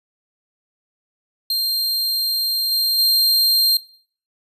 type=tone with level steps; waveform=45% pulse; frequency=4186 Hz; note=C8; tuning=in tune; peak=-17 / -15 / -12 dBFS; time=1.5-3.77 s; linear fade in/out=2 ms; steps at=2.71 / 2.98 s; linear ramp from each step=10 ms; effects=noise-tail reverb RT60 0.5 s tail -19 dB re dry + resampled to 32000 Hz